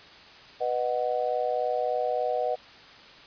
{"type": "chord", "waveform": "sine", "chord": "B major", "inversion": "none", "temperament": "just", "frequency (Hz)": [493.9, 617.4, 740.8], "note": ["B4", "D#5", "F#5"], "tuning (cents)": [0, -14, 2], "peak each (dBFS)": -29, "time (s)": [0.6, 2.56], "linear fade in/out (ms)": 20, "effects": ["white hiss -49 dBFS RMS until 3.26 s", "resampled to 11025 Hz"]}